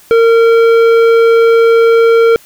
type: tone with tanh clipping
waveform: sine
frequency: 458.9 Hz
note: A#4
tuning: 27 cents flat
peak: -6 dBFS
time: 0.11-2.36 s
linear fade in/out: 0 ms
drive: 12 dB
effects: white hiss -42 dBFS RMS until 2.45 s